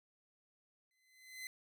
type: tone with exponential growth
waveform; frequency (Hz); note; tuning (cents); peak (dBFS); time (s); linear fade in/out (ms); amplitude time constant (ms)
sawtooth; 2041; C7; -44; -38; 0.91-1.47; 1; 120
effects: none